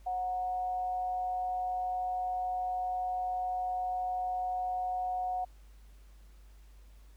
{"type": "tone with amplitude modulation", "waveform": "sine", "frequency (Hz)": 733, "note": "F#5", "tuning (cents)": -16, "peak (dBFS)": -29, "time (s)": [0.06, 5.45], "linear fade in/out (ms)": 10, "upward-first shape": "sine", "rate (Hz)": 200, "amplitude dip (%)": 35, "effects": ["added 50 Hz sine -52 dBFS peak until 7.16 s", "pink hiss -67 dBFS RMS until 7.16 s"]}